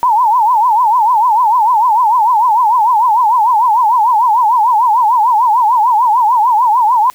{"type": "tone with vibrato", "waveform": "sine", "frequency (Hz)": 923, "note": "A#5", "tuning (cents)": -17, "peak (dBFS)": -7, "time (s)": [0.03, 7.1], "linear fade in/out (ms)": 0, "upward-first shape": "triangle", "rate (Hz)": 6.7, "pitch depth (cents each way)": 210, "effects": ["white hiss -44 dBFS RMS until 7.14 s"]}